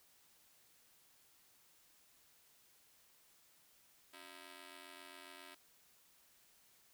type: ring-modulated tone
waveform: 5% pulse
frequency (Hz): 323.7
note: E4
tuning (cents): -31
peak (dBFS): -39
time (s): 4.13-5.55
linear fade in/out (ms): 10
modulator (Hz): 43.7
effects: white hiss -69 dBFS RMS until 6.93 s